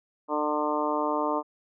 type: harmonic tone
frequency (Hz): 150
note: D3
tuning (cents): +37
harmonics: 2 / 3 / 4 / 5 / 6 / 7 / 8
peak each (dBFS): -31 / -33 / -31 / -36 / -31 / -31 / -35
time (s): 0.28-1.43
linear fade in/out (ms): 50
effects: none